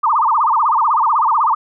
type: tone with vibrato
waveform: sine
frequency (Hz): 1048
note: C6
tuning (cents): +2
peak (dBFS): -11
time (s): 0.03-1.55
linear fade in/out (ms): 10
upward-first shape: sine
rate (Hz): 16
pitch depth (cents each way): 300
effects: none